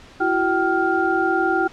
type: tone cluster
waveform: sine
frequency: 334.7 / 374.4 / 770 / 1403 Hz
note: E4 / F#4 / G5 / F6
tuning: +26 / +20 / -31 / +8 cents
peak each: -22 / -23 / -22 / -22 dBFS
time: 0.2-1.68 s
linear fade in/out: 10 ms
effects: pink hiss -45 dBFS RMS until 1.72 s + low-pass 5000 Hz 12 dB/octave